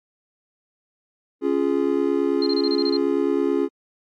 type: chord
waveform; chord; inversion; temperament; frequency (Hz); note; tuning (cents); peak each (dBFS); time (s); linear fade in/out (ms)
triangle; Db major; none; just; 277.2 / 346.5 / 415.8; Db4 / F4 / Ab4; 0 / -14 / +2; -21; 1.41-3.69; 50
type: tone bursts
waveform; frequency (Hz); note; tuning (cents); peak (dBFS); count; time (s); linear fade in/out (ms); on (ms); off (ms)
sine; 4186; C8; 0; -25; 8; 2.42-2.968; 2; 44; 28
effects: AAC 64 kbps